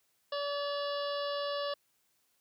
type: harmonic tone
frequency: 573 Hz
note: D5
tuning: 43 cents flat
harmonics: 1 / 2 / 3 / 5 / 6 / 7 / 8 / 9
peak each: -34 / -39 / -45 / -45 / -46 / -47 / -48 / -50 dBFS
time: 0.32-1.74 s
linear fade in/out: 5 ms
effects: white hiss -74 dBFS RMS until 2.4 s + high-pass 60 Hz 12 dB/octave